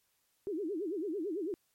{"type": "tone with vibrato", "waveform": "sine", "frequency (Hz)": 360, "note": "F#4", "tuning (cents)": -47, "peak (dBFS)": -33, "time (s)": [0.47, 1.54], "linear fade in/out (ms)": 0, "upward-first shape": "sine", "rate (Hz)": 9, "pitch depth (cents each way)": 280, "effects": ["white hiss -75 dBFS RMS until 1.74 s", "MP3 64 kbps"]}